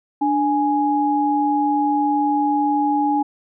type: tone pair together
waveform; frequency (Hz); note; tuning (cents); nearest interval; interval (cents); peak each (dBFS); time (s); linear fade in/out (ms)
sine; 293.7 / 832; D4 / G#5; 0 / +3; octave + tritone; 1803; -19 / -18; 0.21-3.23; 10
effects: none